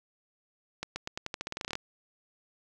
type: accelerating click train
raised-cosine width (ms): 0.2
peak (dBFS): -17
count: 16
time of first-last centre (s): 0.83-1.754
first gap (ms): 130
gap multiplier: 0.88
effects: none